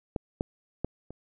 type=clicks; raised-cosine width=2 ms; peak=-16 / -14 / -15 / -28 dBFS; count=4; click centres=0.162 / 0.409 / 0.846 / 1.106 s; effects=none